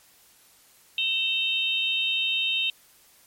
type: tone cluster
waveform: sine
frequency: 2664 / 3093 / 3703 Hz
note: E7 / G7 / A#7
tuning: +18 / -24 / -12 cents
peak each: -27 dBFS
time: 0.98-2.7 s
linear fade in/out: 2 ms
effects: white hiss -57 dBFS RMS until 3.26 s + MP3 64 kbps